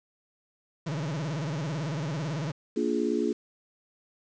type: tone with vibrato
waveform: 40% pulse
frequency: 151.3 Hz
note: D#3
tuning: 48 cents flat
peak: -29 dBFS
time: 0.86-2.52 s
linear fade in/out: 10 ms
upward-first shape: sine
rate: 18 Hz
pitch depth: 200 cents each way
type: chord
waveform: sine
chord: Bb dominant seventh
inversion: none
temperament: just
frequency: 233.1 / 291.4 / 349.6 / 419.5 Hz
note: Bb3 / D4 / F4 / Ab4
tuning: 0 / -13 / +2 / +17 cents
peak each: -30 dBFS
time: 2.76-3.33 s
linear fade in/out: 10 ms
effects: resampled to 16000 Hz + 8-bit